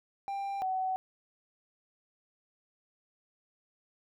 triangle / sine tone pair in turn, 792 / 752.6 Hz, G5 / F#5, +18 / +29 cents, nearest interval minor second, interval 89 cents, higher first, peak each -31 / -29 dBFS, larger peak second, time 0.28-0.62 / 0.62-0.96 s, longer neither, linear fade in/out 0 ms, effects none

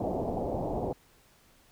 white low-pass noise, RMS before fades -32 dBFS, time 0-0.93 s, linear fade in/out 5 ms, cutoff 790 Hz, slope 48 dB/octave, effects pink hiss -62 dBFS RMS until 1.71 s

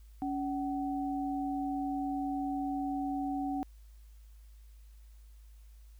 sine tone pair together, 280.3 / 755 Hz, C#4 / F#5, +19 / +35 cents, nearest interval octave + perfect fourth, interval 1716 cents, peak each -33 / -36 dBFS, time 0.22-3.63 s, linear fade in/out 0 ms, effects added 53 Hz sine -51 dBFS peak until 5.99 s + white hiss -70 dBFS RMS until 5.99 s

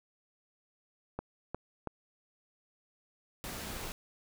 clicks, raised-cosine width 1 ms, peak -22 dBFS, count 3, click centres 1.19 / 1.546 / 1.873 s
pink noise, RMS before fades -41 dBFS, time 3.44-3.92 s, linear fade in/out 0 ms
effects none

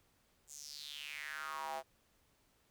square tone with high-pass filter sweep, 73.42 Hz, D2, in tune, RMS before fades -45 dBFS, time 0.47-1.83 s, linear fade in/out 50 ms, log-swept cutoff 7600 to 670 Hz, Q 5.1, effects pink hiss -73 dBFS RMS until 2.7 s

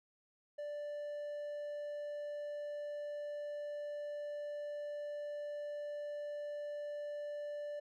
triangle tone, 587.3 Hz, D5, in tune, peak -38 dBFS, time 0.58-7.8 s, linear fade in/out 10 ms, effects none

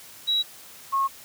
sine tone pair in turn, 3878 / 1088.2 Hz, B7 / C#6, -32 / -32 cents, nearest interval octave + minor seventh, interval 2200 cents, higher first, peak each -20 dBFS, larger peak neither, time 0.27-0.43 / 0.92-1.08 s, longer neither, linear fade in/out 20 ms, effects white hiss -46 dBFS RMS until 1.24 s + high-pass 60 Hz 12 dB/octave

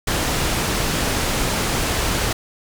pink low-pass noise, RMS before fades -21 dBFS, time 0.07-2.33 s, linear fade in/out 5 ms, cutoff 11000 Hz, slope 12 dB/octave, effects none

